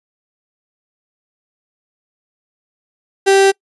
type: tone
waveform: 35% pulse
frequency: 390.3 Hz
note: G4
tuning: 8 cents flat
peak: -6 dBFS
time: 3.26-3.52 s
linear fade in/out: 20 ms
effects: noise-tail reverb RT60 0.1 s tail -26 dB re dry + resampled to 24000 Hz